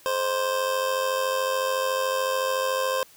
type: tone with amplitude modulation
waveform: 25% pulse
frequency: 523.3 Hz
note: C5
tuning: in tune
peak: -17 dBFS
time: 0.06-3.03 s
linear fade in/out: 0 ms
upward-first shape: sine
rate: 93.8 Hz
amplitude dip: 55%
effects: white hiss -53 dBFS RMS until 3.16 s